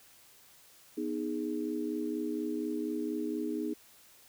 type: chord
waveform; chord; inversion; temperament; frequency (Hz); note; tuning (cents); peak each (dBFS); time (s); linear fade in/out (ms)
sine; G# minor; first; equal; 246.9 / 311.1 / 415.3; B3 / D#4 / G#4; 0 / 0 / 0; -37 / -34 / -38; 0.97-3.74; 10
effects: white hiss -59 dBFS RMS until 4.28 s